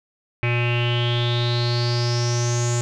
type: tone with low-pass filter sweep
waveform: square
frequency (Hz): 119.9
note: A#2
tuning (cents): +49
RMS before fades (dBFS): -21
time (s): 0.43-2.81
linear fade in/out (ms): 0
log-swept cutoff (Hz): 2400 to 7200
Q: 8.8
effects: none